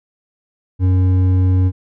sine tone with hard clipping, 92.5 Hz, F#2, in tune, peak -12 dBFS, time 0.79-1.72 s, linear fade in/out 50 ms, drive 7 dB, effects none

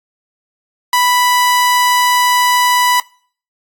sawtooth tone, 987.8 Hz, B5, in tune, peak -6 dBFS, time 0.93-3 s, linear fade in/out 2 ms, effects noise-tail reverb RT60 0.5 s tail -24 dB re dry + AAC 64 kbps

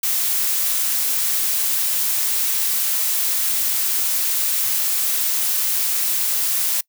blue noise, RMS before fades -20 dBFS, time 0.03-6.81 s, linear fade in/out 5 ms, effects noise-tail reverb RT60 0.1 s tail -24 dB re dry

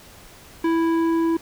square tone with low-pass filter sweep, 330 Hz, E4, 2 cents sharp, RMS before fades -20 dBFS, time 0.64-1.37 s, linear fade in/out 5 ms, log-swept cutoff 1900 to 870 Hz, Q 0.75, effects pink hiss -46 dBFS RMS until 1.41 s

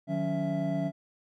triangle tone cluster, 153.4 / 182.5 / 280.2 / 663 Hz, D#3 / F#3 / C#4 / E5, -24 / -24 / +19 / +10 cents, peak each -31 dBFS, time 0.07-0.92 s, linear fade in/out 50 ms, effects none

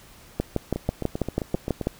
two click trains, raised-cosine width 2 ms, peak -14 / -9 dBFS, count 9 / 10, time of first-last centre 0.76-1.813 / 0.4-1.871 s, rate 7.6 / 6.12 Hz, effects pink hiss -50 dBFS RMS until 1.99 s

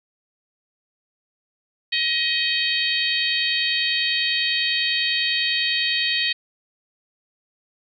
harmonic tone, 630 Hz, D#5, 21 cents sharp, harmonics 3 / 4 / 5 / 6 / 7, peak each -26 / -26 / -26 / -26 / -26 dBFS, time 1.92-6.33 s, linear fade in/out 10 ms, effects none

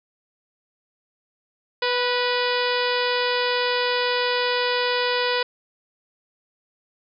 harmonic tone with a mistuned harmonic, 492.7 Hz, B4, 4 cents flat, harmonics 1 / 2 / 3 / 4 / 5 / 6 / 7 / 8 / 9 / 10, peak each -24 / -27 / -29 / -30 / -31 / -32 / -32 / -33 / -34 / -34 dBFS, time 1.82-5.43 s, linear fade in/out 5 ms, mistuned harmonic 4, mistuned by -21 cents, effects none

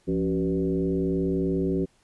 sine tone with frequency modulation, 277.2 Hz, C#4, in tune, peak -22 dBFS, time 0.07-1.86 s, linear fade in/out 20 ms, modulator 103 Hz, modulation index 1.5, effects pink hiss -64 dBFS RMS until 2.03 s + resampled to 24000 Hz

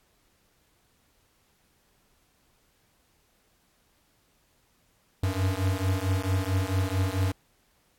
square beating tone pair, 92.5 / 97 Hz, F#2 / G2, 0 / -18 cents, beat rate 4.5 Hz, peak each -28 dBFS, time 5.23-7.32 s, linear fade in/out 5 ms, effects pink hiss -67 dBFS RMS until 7.98 s + AAC 64 kbps

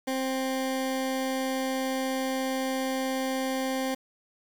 20% pulse tone, 263.1 Hz, C4, 10 cents sharp, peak -22 dBFS, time 0.07-3.95 s, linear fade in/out 10 ms, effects 8-bit

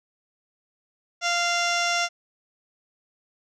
15% pulse tone with low-pass filter, 694 Hz, F5, 11 cents flat, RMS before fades -24 dBFS, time 1.21-2.09 s, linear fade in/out 50 ms, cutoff 5200 Hz, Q 6.8, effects none

